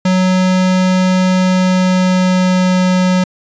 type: tone with pitch glide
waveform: square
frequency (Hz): 185 to 183.62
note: F#3 to F#3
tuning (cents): 0 to -13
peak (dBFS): -10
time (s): 0.05-3.24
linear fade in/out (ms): 5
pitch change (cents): -13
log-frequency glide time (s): 1.32-2.84
effects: resampled to 16000 Hz